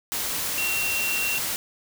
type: tone in noise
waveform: sine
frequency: 2736 Hz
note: F7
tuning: 36 cents flat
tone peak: -25 dBFS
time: 0.58-1.38 s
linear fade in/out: 0 ms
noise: white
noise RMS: -28 dBFS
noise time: 0.12-1.56 s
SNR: 0 dB
effects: none